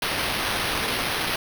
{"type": "noise with sample-and-hold", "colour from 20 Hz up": "blue", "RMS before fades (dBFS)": -26, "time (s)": [0.02, 1.36], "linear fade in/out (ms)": 2, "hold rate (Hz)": 7350, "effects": []}